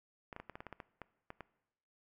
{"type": "clicks", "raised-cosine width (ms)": 0.5, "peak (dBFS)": -30, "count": 12, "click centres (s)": [0.328, 0.364, 0.4, 0.497, 0.555, 0.605, 0.667, 0.727, 0.802, 1.017, 1.304, 1.407], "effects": ["noise-tail reverb RT60 0.9 s tail -20 dB re dry"]}